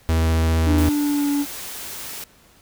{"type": "tone with vibrato", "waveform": "45% pulse", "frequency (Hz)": 81, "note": "E2", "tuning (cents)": -30, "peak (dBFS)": -16, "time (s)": [0.09, 0.89], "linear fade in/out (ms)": 0, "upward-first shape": "sine", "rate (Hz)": 15, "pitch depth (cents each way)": 12}
{"type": "tone with pitch glide", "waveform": "triangle", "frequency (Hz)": [296.8, 286.5], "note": ["D4", "D4"], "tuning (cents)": [18, -43], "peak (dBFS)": -16, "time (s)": [0.65, 1.46], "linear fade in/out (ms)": 50, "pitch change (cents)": -61, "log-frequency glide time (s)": [0.78, 1.3]}
{"type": "noise", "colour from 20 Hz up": "white", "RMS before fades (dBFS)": -33, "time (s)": [0.78, 2.24], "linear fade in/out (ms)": 2}
{"effects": ["pink hiss -53 dBFS RMS until 2.61 s"]}